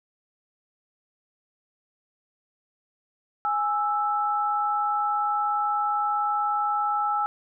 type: tone pair together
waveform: sine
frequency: 830.6 / 1318.5 Hz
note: G#5 / E6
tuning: 0 / 0 cents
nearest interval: minor sixth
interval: 800 cents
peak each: -25 dBFS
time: 3.45-7.26 s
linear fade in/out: 0 ms
effects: none